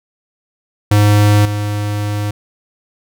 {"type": "tone with level steps", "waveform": "square", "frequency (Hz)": 103.83, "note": "G#2", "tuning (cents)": 0, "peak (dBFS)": [-8, -17], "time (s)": [0.91, 2.31], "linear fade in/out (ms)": 5, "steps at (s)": 1.45, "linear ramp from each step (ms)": 5, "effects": []}